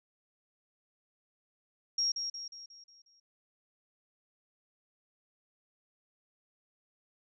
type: tone with echo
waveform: sine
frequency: 5588 Hz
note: F8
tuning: in tune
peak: -27 dBFS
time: 1.98-2.12 s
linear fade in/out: 5 ms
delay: 180 ms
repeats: 6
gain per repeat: -6 dB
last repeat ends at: 3.2 s
effects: none